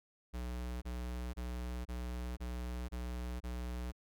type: tone bursts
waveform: square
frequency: 61 Hz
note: B1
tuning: 21 cents flat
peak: -39 dBFS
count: 7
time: 0.33-3.922 s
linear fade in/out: 20 ms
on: 490 ms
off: 27 ms
effects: none